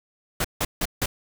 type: noise bursts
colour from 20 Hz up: pink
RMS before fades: -24 dBFS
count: 4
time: 0.4-1.06 s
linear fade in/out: 5 ms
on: 45 ms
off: 160 ms
effects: none